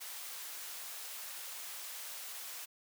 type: high-pass noise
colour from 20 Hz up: white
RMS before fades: -45 dBFS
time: 0-2.66 s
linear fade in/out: 20 ms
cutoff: 650 Hz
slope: 12 dB/octave
effects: none